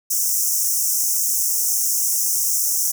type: high-pass noise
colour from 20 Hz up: pink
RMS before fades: -20 dBFS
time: 0.1-2.92 s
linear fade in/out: 10 ms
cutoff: 5500 Hz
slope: 96 dB/octave
effects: none